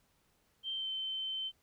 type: tone with pitch glide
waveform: sine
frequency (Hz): 3136 to 3087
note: G7 to G7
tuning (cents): 0 to -27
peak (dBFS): -35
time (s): 0.63-1.52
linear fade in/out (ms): 50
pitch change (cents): -27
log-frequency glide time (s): 0.73-0.89
effects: pink hiss -73 dBFS RMS until 1.62 s